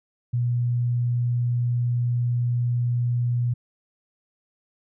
sine tone, 121.1 Hz, B2, 34 cents flat, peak -20 dBFS, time 0.33-3.54 s, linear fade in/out 10 ms, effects none

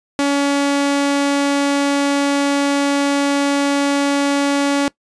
sawtooth tone, 282.3 Hz, C#4, 32 cents sharp, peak -10 dBFS, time 0.19-4.88 s, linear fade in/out 0 ms, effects noise-tail reverb RT60 0.1 s tail -21 dB re dry + resampled to 22050 Hz

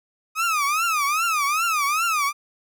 30% pulse tone with vibrato, 1244.5 Hz, D#6, in tune, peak -17 dBFS, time 0.35-2.33 s, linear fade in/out 50 ms, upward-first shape triangle, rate 2.5 Hz, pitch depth 210 cents each way, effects none

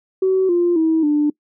sine tone with pitch steps, 377.9 / 348.5 / 321.5 / 296.5 Hz, F#4 / F4 / E4 / D4, +37 / -4 / -43 / +17 cents, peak -12 dBFS, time 0.22-1.3 s, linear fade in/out 5 ms, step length 270 ms, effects noise-tail reverb RT60 0.1 s tail -23 dB re dry + tanh soft clip ceiling -8 dBFS

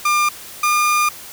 30% pulse tone pair in turn, 1200 / 1208.3 Hz, D6 / D6, +37 / +49 cents, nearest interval unison, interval 12 cents, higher second, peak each -11 dBFS, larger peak neither, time 0.05-0.29 / 0.63-1.09 s, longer second, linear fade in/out 5 ms, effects white hiss -36 dBFS RMS until 1.32 s

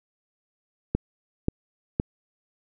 clicks, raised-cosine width 3 ms, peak -9 dBFS, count 3, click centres 0.95 / 1.484 / 1.999 s, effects none

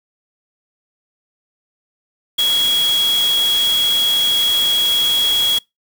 sine tone in noise, 3322 Hz, G#7, in tune, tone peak -13 dBFS, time 2.38-5.59 s, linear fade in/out 10 ms, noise white, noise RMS -25 dBFS, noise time 2.38-5.59 s, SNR +9 dB, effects noise-tail reverb RT60 0.2 s tail -26 dB re dry

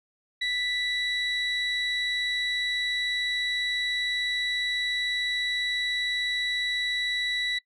sine tone pair together, 1975.5 / 3914 Hz, B6 / B7, 0 / -16 cents, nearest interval octave, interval 1184 cents, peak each -27 dBFS, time 0.41-7.59 s, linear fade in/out 10 ms, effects noise-tail reverb RT60 0.1 s tail -21 dB re dry + tanh soft clip ceiling -21 dBFS

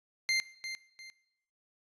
25% pulse tone with echo, 2093 Hz, C7, in tune, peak -23 dBFS, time 0.29-0.4 s, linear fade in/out 0 ms, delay 350 ms, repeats 2, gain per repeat -10 dB, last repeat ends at 1.1 s, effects noise-tail reverb RT60 0.8 s tail -19 dB re dry + resampled to 22050 Hz

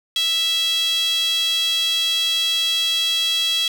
sawtooth tone with high-pass filter, 659.3 Hz, E5, in tune, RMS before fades -20 dBFS, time 0.16-3.68 s, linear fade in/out 2 ms, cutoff 3400 Hz, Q 7.8, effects none

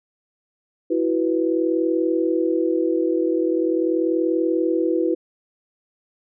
sine chord, E suspended second, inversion none, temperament equal, 329.6 / 370 / 493.9 Hz, E4 / F#4 / B4, 0 / 0 / 0 cents, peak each -20 / -23 / -24 dBFS, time 0.9-5.15 s, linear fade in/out 10 ms, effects none

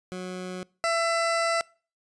20% pulse tone pair in turn, 183.2 / 668.9 Hz, F#3 / E5, -17 / +25 cents, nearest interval octave + minor seventh, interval 2242 cents, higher second, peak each -28 / -18 dBFS, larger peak second, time 0.12-0.63 / 0.84-1.61 s, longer second, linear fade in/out 0 ms, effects noise-tail reverb RT60 0.4 s tail -25 dB re dry + resampled to 22050 Hz

